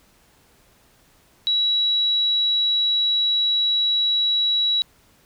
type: tone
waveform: sine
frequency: 3900 Hz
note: B7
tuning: 23 cents flat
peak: -17 dBFS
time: 1.47-4.82 s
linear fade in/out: 0 ms
effects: pink hiss -57 dBFS RMS until 5.25 s